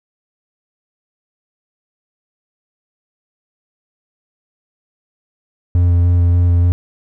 triangle tone with vibrato, 87.31 Hz, F2, in tune, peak -7 dBFS, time 5.75-6.72 s, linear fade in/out 0 ms, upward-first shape square, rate 3.4 Hz, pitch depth 11 cents each way, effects none

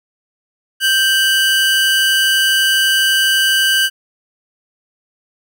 45% pulse tone pair together, 1568 / 2960 Hz, G6 / F#7, 0 / 0 cents, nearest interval major seventh, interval 1100 cents, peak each -14 dBFS, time 0.8-3.9 s, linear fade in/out 50 ms, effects none

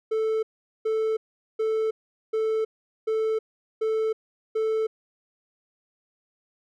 triangle tone bursts, 440 Hz, A4, in tune, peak -20 dBFS, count 7, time 0.11-4.87 s, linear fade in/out 10 ms, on 320 ms, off 420 ms, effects none

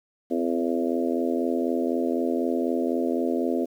harmonic tone with a mistuned harmonic, 84 Hz, E2, 33 cents sharp, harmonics 3 / 4 / 5 / 6 / 7 / 8, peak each -26 / -28 / -30 / -32 / -33 / -34 dBFS, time 0.3-3.66 s, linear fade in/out 20 ms, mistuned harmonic 3, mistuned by +34 cents, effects 9-bit

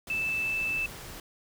sine tone in noise, 2637 Hz, E7, in tune, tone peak -27 dBFS, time 0.1-0.86 s, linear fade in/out 2 ms, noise pink, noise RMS -43 dBFS, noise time 0.07-1.2 s, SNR +13 dB, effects none

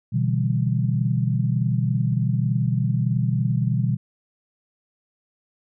sine chord, E minor seventh, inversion second, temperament equal, 123.47 / 146.83 / 164.81 / 196 Hz, B2 / D3 / E3 / G3, 0 / 0 / 0 / 0 cents, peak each -21 / -26 / -26 / -27 dBFS, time 0.12-3.97 s, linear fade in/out 20 ms, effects none

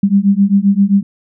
sine beating tone pair, 195.1 / 202.7 Hz, G3 / G#3, -8 / -42 cents, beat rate 7.6 Hz, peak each -11 dBFS, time 0.03-1.03 s, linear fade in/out 5 ms, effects none

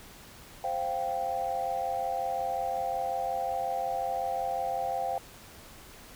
sine chord, C suspended fourth, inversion none, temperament equal, 523.3 / 698.5 / 784 Hz, C5 / F5 / G5, 0 / 0 / 0 cents, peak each -35 / -32 / -31 dBFS, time 0.64-5.18 s, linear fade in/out 2 ms, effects tanh soft clip ceiling -20 dBFS + pink hiss -50 dBFS RMS until 6.15 s

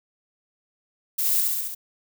violet noise with echo, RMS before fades -24 dBFS, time 1.18-1.41 s, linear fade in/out 10 ms, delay 68 ms, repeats 5, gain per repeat -2 dB, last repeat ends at 1.75 s, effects none

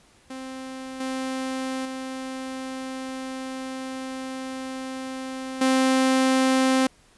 sawtooth tone with level steps, 262.1 Hz, C4, 3 cents sharp, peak -30 / -23 / -27 / -14 dBFS, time 0.3-6.87 s, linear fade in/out 5 ms, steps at 1 / 1.85 / 5.61 s, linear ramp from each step 5 ms, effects pink hiss -57 dBFS RMS until 7.17 s + resampled to 24000 Hz

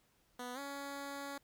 10% pulse tone with pitch glide, 246.9 to 280.4 Hz, B3 to C#4, 0 to +20 cents, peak -34 dBFS, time 0.39-1.38 s, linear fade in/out 5 ms, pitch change +220 cents, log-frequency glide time 0.54-0.59 s, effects pink hiss -73 dBFS RMS until 1.43 s

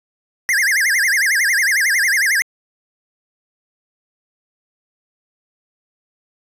square tone with vibrato, 1845 Hz, A#6, 18 cents flat, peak -14 dBFS, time 0.49-2.42 s, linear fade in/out 0 ms, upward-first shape sine, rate 11 Hz, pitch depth 260 cents each way, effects resampled to 32000 Hz

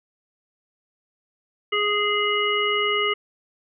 harmonic tone, 415.3 Hz, G#4, in tune, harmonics 1 / 3 / 5 / 7, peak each -25 / -25 / -25 / -25 dBFS, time 1.72-3.14 s, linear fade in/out 10 ms, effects none

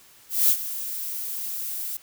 violet noise with ADSR envelope, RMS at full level -17 dBFS, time 0.29-1.97 s, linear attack 200 ms, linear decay 71 ms, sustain -14 dB, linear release 4 ms, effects white hiss -53 dBFS RMS until 2.02 s

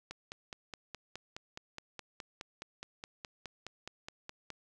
click train, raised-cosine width 0.2 ms, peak -25 dBFS, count 22, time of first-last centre 0.11-4.503 s, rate 4.78 Hz, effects none

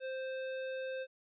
square tone, 523.3 Hz, C5, in tune, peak -38 dBFS, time 0-1.07 s, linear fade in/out 50 ms, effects resampled to 8000 Hz

